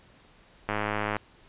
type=click train; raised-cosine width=0.5 ms; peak=-13 dBFS; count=51; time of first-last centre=0.69-1.166 s; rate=105 Hz; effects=pink hiss -57 dBFS RMS until 1.48 s + resampled to 8000 Hz